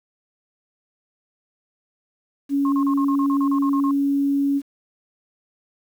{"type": "tone", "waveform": "sine", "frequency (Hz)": 280, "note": "C#4", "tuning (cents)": 18, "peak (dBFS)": -17, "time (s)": [2.49, 4.62], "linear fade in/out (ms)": 50}
{"type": "tone bursts", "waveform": "sine", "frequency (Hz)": 1075, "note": "C6", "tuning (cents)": 47, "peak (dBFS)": -25, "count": 12, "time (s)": [2.65, 3.91], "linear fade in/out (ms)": 2, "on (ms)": 72, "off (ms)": 36}
{"effects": ["8-bit"]}